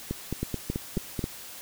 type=two click trains; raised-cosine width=3 ms; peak=-15 / -16 dBFS; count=4 / 6; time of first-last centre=0.43-1.241 / 0.11-1.192 s; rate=3.7 / 4.62 Hz; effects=white hiss -43 dBFS RMS until 1.61 s